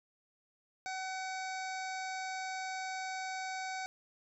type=harmonic tone; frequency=755 Hz; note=F#5; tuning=35 cents sharp; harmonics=1 / 2 / 3 / 5 / 6 / 7 / 8 / 9 / 10; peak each=-39 / -44 / -45 / -53 / -51 / -55 / -52 / -59 / -57 dBFS; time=0.86-3.86 s; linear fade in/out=0 ms; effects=none